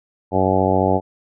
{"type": "harmonic tone", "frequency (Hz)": 94.4, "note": "F#2", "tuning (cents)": 35, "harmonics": [1, 2, 3, 4, 5, 6, 7, 8, 9], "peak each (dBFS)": [-23, -23, -23, -23, -23, -23, -23, -23, -23], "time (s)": [0.31, 1.01], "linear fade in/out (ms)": 50, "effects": []}